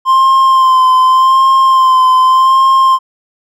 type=tone with vibrato; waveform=triangle; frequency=1046.5 Hz; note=C6; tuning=in tune; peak=-3 dBFS; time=0.05-2.99 s; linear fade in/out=50 ms; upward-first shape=sine; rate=0.85 Hz; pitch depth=29 cents each way; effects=none